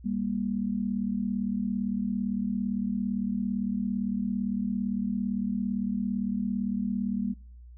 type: tone pair together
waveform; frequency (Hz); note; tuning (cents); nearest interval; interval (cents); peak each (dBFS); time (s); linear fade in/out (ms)
sine; 199 / 236.7; G3 / A#3; +26 / +27; minor third; 301; -29 / -30; 0.04-7.34; 20
effects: noise-tail reverb RT60 0.6 s tail -25 dB re dry + added 60 Hz sine -45 dBFS peak until 7.77 s